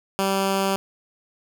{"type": "tone", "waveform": "10% pulse", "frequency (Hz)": 194.3, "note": "G3", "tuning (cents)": -15, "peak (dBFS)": -12, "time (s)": [0.19, 0.76], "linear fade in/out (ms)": 0, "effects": []}